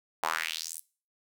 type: tone with high-pass filter sweep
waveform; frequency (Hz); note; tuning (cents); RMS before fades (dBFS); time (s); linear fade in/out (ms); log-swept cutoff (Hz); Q
sawtooth; 80.7; E2; -36; -34; 0.23-0.8; 0; 810 to 11000; 3
effects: noise-tail reverb RT60 0.4 s tail -22 dB re dry